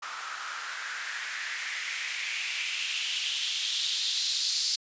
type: noise with band-pass filter sweep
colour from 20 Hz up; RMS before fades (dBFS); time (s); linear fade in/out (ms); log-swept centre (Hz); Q
blue; -32; 0.02-4.76; 10; 1200 to 4600; 3.6
effects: resampled to 16000 Hz